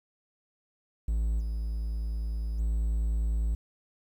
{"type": "tone with level steps", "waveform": "triangle", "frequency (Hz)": 55, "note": "A1", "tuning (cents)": 0, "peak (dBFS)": [-23, -27, -23], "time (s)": [1.08, 3.55], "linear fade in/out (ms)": 5, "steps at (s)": [1.39, 2.58], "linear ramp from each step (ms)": 20, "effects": ["10-bit"]}